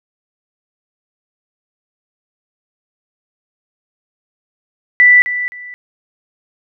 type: tone with echo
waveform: sine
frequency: 1975.5 Hz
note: B6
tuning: in tune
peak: -4 dBFS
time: 5-5.22 s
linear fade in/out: 0 ms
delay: 260 ms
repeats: 2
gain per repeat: -12 dB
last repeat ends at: 5.74 s
effects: none